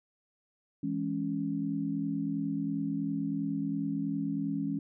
sine chord, C# minor, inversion first, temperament equal, 164.81 / 207.7 / 277.2 Hz, E3 / G#3 / C#4, 0 / 0 / 0 cents, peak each -36 / -35 / -32 dBFS, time 0.83-4.79 s, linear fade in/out 5 ms, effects none

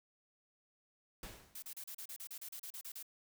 pink noise with exponential decay, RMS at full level -46 dBFS, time 1.23-1.74 s, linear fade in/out 2 ms, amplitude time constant 110 ms
blue noise bursts, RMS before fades -47 dBFS, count 14, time 1.55-3.028 s, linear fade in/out 5 ms, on 74 ms, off 34 ms
effects none

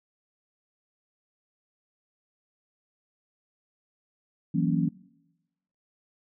sine chord, F# dominant seventh, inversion third, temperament equal, 164.81 / 185 / 233.1 / 277.2 Hz, E3 / F#3 / A#3 / C#4, 0 / 0 / 0 / 0 cents, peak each -26 / -28 / -29 / -29 dBFS, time 4.54-4.89 s, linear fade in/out 10 ms, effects noise-tail reverb RT60 1.0 s tail -23 dB re dry

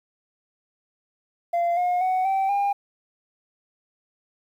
sine tone with pitch steps, 689 / 716.2 / 744.4 / 773.8 / 804.4 Hz, F5 / F5 / F#5 / G5 / G5, -24 / +43 / +10 / -23 / +44 cents, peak -17 dBFS, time 1.53-2.73 s, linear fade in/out 10 ms, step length 240 ms, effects tanh soft clip ceiling -19 dBFS + 9-bit

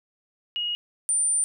sine tone pair in turn, 2883 / 9153 Hz, F#7 / D9, -46 / -46 cents, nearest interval octave + minor sixth, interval 2000 cents, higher second, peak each -25 / -20 dBFS, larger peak second, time 0.56-0.75 / 1.09-1.44 s, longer second, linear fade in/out 0 ms, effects none

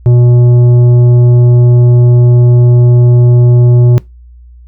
sine tone with tanh clipping, 121.6 Hz, B2, 26 cents flat, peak -4 dBFS, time 0.06-3.98 s, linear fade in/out 0 ms, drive 9 dB, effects noise-tail reverb RT60 0.2 s tail -21 dB re dry + added 60 Hz sine -32 dBFS peak until 4.67 s

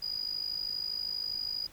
triangle tone with amplitude modulation, 4907 Hz, D#8, 25 cents flat, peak -26 dBFS, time 0.02-1.67 s, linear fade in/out 10 ms, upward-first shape sine, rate 52.5 Hz, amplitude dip 90%, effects tanh soft clip ceiling -27 dBFS + pink hiss -56 dBFS RMS until 1.72 s

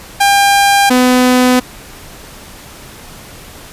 sawtooth tone pair in turn, 800 / 251.5 Hz, G5 / B3, +35 / +32 cents, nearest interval octave + minor sixth, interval 2003 cents, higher first, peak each -3 dBFS, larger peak neither, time 0.2-0.9 / 0.9-1.6 s, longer neither, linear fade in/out 10 ms, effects pink hiss -34 dBFS RMS until 3.72 s + resampled to 32000 Hz

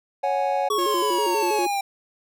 triangle chord, C# suspended fourth, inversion none, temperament just, 554.4 / 739.2 / 831.5 Hz, C#5 / F#5 / G#5, 0 / -2 / +2 cents, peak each -23 dBFS, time 0.23-0.69 s, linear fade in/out 10 ms
sine tone with vibrato, 385.6 Hz, G4, 28 cents flat, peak -23 dBFS, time 0.7-1.67 s, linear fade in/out 5 ms, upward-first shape square, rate 6.2 Hz, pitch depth 150 cents each way
square exponential sweep, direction down, 1131 to 784 Hz, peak -23 dBFS, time 0.7-1.81 s, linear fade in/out 5 ms
sawtooth tone, 554.4 Hz, C#5, in tune, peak -26 dBFS, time 0.78-1.66 s, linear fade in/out 10 ms
effects none

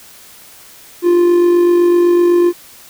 triangle tone with amplitude modulation, 349.2 Hz, F4, in tune, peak -4 dBFS, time 1.02-2.53 s, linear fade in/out 50 ms, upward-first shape sine, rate 47.9 Hz, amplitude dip 35%, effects white hiss -40 dBFS RMS until 2.89 s

